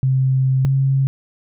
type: tone pair in turn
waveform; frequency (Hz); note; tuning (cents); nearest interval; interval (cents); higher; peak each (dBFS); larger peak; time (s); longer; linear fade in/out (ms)
sine; 131.8 / 135.19; C3 / C#3; +13 / -43; unison; 44; second; -13; neither; 0.03-0.65 / 0.65-1.07; first; 0
effects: none